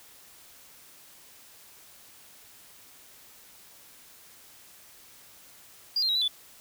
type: tone with pitch steps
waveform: sine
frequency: 4824 / 4177 / 3842 / 3974 / 3470 Hz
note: D8 / C8 / B7 / B7 / A7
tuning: +46 / -4 / -48 / +10 / -25 cents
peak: -22 dBFS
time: 5.96-6.28 s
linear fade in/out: 5 ms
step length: 64 ms
effects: tanh soft clip ceiling -20 dBFS + white hiss -53 dBFS RMS until 6.6 s